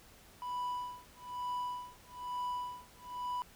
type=tone with tremolo; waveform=triangle; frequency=987.8 Hz; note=B5; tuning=in tune; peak=-32 dBFS; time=0.42-3.42 s; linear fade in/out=0 ms; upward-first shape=sine; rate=1.1 Hz; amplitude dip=100%; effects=pink hiss -59 dBFS RMS until 3.55 s